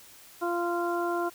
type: harmonic tone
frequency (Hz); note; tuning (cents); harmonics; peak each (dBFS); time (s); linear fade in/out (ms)
346.3; F4; -15; 1 / 2 / 3 / 4; -29 / -32 / -34 / -35; 0.41-1.3; 20
effects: white hiss -52 dBFS RMS until 1.34 s